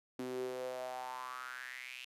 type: tone with high-pass filter sweep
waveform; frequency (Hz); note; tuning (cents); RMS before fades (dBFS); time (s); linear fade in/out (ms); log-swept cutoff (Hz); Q
sawtooth; 127.1; C3; -50; -43; 0.19-2.05; 0; 290 to 2800; 6.2
effects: resampled to 32000 Hz